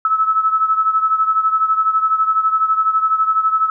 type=beating tone pair; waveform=sine; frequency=1299 / 1311 Hz; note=E6 / E6; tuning=-26 / -10 cents; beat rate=12 Hz; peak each=-14 / -19 dBFS; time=0.05-3.7 s; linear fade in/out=2 ms; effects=none